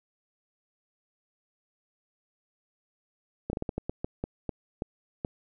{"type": "slowing click train", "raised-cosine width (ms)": 2, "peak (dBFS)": -17, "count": 12, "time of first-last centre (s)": [3.5, 5.249], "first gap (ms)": 31, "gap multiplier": 1.3, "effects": []}